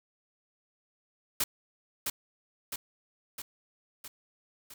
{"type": "noise with echo", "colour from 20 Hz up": "white", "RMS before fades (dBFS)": -28, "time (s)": [1.4, 1.44], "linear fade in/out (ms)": 5, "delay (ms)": 660, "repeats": 5, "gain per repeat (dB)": -4, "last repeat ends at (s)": 4.74, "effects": []}